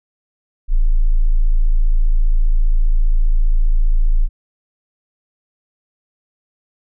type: tone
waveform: sine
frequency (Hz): 27.5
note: A0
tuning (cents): 0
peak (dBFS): -9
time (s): 0.68-4.29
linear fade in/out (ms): 50
effects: none